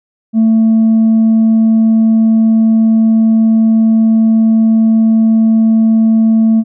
triangle tone with tanh clipping, 222.9 Hz, A3, 23 cents sharp, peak -6 dBFS, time 0.33-6.64 s, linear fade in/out 50 ms, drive 6 dB, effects none

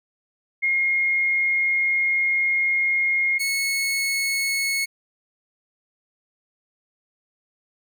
sine / sawtooth tone pair in turn, 2142 / 2193 Hz, C7 / C#7, +40 / -19 cents, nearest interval unison, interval 41 cents, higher second, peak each -18 dBFS, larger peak neither, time 0.62-3.39 / 3.39-4.86 s, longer first, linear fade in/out 20 ms, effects none

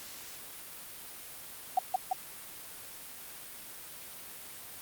sine tone with echo, 750 Hz, F#5, 23 cents sharp, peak -21 dBFS, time 1.77-1.79 s, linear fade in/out 5 ms, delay 170 ms, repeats 2, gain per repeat -2 dB, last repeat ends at 2.13 s, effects white hiss -46 dBFS RMS until 4.81 s + Opus 48 kbps

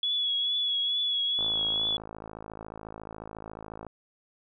sine tone with vibrato, 3379 Hz, G#7, 29 cents sharp, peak -25 dBFS, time 0.03-1.97 s, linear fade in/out 2 ms, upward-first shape triangle, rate 2.3 Hz, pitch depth 36 cents each way
click train, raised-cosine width 1 ms, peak -26 dBFS, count 135, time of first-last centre 1.39-3.867 s, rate 54.1 Hz
effects none

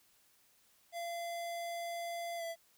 square tone with pitch glide, 684 to 668 Hz, F5 to E5, -36 to +23 cents, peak -39 dBFS, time 0.92-2.56 s, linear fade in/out 50 ms, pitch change -41 cents, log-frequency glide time 2.37-2.43 s, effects white hiss -69 dBFS RMS until 2.77 s

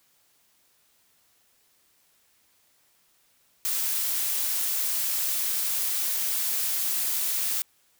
blue noise, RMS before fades -27 dBFS, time 3.65-7.62 s, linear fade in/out 0 ms, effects white hiss -65 dBFS RMS until 7.99 s

